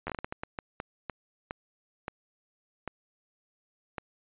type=slowing click train; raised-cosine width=0.5 ms; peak=-19 dBFS; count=16; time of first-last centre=0.07-3.982 s; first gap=11 ms; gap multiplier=1.39; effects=resampled to 8000 Hz